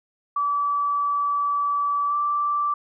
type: tone with pitch glide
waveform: sine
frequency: 1152 to 1168.8 Hz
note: D6 to D6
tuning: -34 to -9 cents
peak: -20 dBFS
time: 0.36-2.74 s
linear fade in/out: 5 ms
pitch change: +25 cents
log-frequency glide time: 2.08-2.14 s
effects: none